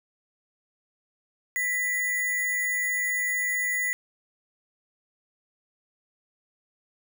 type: tone with sample-and-hold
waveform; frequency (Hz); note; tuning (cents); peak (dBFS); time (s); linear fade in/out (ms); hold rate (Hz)
sine; 1975.5; B6; 0; -24; 1.56-3.93; 0; 8820
effects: none